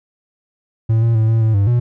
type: tone with pitch steps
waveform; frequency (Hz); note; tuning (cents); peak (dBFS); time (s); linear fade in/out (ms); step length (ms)
triangle; 112.6 / 115.4 / 110.5 / 113 / 110.7 / 99.8 / 120.8; A2 / A#2 / A2 / A2 / A2 / G2 / B2; +40 / -17 / +8 / +47 / +11 / +32 / -38; -9; 0.89-1.8; 10; 130
effects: none